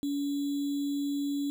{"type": "tone with sample-and-hold", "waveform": "sine", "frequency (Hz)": 284.2, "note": "C#4", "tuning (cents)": 43, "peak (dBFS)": -28, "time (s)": [0.03, 1.5], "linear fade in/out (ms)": 0, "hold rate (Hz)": 3675, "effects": []}